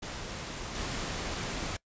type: noise with level steps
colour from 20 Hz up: pink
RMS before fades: -39 / -35 dBFS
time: 0.02-1.77 s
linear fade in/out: 10 ms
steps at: 0.75 s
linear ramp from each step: 2 ms
effects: noise-tail reverb RT60 0.1 s tail -22 dB re dry + resampled to 16000 Hz